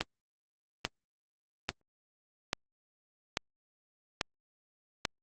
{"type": "click train", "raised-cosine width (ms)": 0.2, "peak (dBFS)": -11, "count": 7, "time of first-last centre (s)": [0.01, 5.052], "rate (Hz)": 1.19, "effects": ["Opus 24 kbps"]}